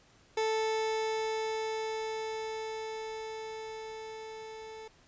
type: tone with level ramp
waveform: 30% pulse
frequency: 440 Hz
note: A4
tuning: in tune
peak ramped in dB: -25 to -41 dBFS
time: 0.37-4.88 s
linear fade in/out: 5 ms
effects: pink hiss -62 dBFS RMS until 5.07 s + resampled to 16000 Hz